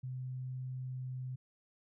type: tone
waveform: sine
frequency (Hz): 128.5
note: C3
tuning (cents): -31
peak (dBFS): -38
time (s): 0.03-1.36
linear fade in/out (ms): 10
effects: none